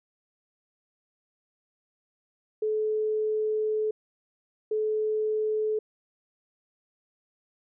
sine tone bursts at uneven times, 430.9 Hz, A4, 36 cents flat, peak -24 dBFS, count 2, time 2.62-3.91 / 4.71-5.79 s, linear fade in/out 5 ms, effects none

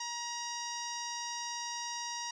sawtooth tone with low-pass filter, 949 Hz, A#5, 31 cents sharp, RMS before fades -39 dBFS, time 0-2.31 s, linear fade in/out 5 ms, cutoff 5600 Hz, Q 6.2, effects none

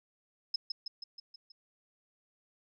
sine tone with echo, 5140 Hz, E8, 45 cents flat, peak -28 dBFS, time 0.54-0.56 s, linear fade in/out 5 ms, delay 160 ms, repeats 6, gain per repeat -4 dB, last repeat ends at 1.52 s, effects none

